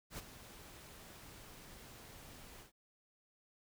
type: noise with ADSR envelope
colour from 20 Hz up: pink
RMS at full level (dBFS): -44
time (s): 0.1-2.72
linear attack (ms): 84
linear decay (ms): 23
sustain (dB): -11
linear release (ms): 110
effects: none